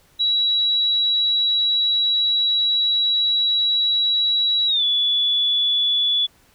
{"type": "tone with pitch glide", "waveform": "sine", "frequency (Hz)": [3897, 3432], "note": ["B7", "A7"], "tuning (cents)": [-24, -44], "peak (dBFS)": -16, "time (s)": [0.19, 6.27], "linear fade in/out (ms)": 20, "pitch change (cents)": -220, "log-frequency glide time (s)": [4.67, 4.84], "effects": ["pink hiss -56 dBFS RMS until 6.54 s"]}